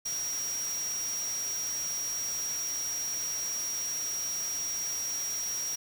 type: tone in noise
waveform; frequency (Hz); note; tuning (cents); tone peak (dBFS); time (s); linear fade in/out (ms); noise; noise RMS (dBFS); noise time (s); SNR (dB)
sine; 5680; F8; +28; -31; 0.05-5.76; 10; white; -41; 0.05-5.76; +7
effects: none